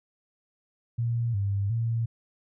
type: tone with pitch steps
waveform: sine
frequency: 117.4 / 99.7 / 115 Hz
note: A#2 / G2 / A#2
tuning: +13 / +30 / -23 cents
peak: -24 dBFS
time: 0.98-2.06 s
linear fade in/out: 10 ms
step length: 360 ms
effects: none